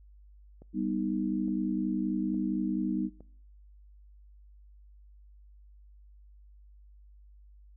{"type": "click train", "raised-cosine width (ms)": 2, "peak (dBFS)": -37, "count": 4, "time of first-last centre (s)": [0.62, 3.206], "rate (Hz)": 1.16}
{"type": "chord", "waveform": "sine", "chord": "G augmented", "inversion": "none", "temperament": "equal", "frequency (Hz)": [196, 246.9, 311.1], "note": ["G3", "B3", "D#4"], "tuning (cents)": [0, 0, 0], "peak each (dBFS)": [-32, -33, -32], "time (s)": [0.73, 3.1], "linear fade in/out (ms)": 50}
{"effects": ["noise-tail reverb RT60 0.7 s tail -25 dB re dry", "added 50 Hz sine -52 dBFS peak until 7.76 s"]}